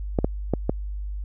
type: clicks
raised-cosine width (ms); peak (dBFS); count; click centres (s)
2; -7; 4; 0.188 / 0.245 / 0.537 / 0.695
effects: added 50 Hz sine -28 dBFS peak until 1.24 s